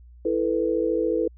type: chord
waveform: sine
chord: E suspended fourth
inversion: none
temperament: equal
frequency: 329.6 / 440 / 493.9 Hz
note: E4 / A4 / B4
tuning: 0 / 0 / 0 cents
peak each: -25 dBFS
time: 0.25-1.28 s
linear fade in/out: 5 ms
effects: added 60 Hz sine -45 dBFS peak until 1.37 s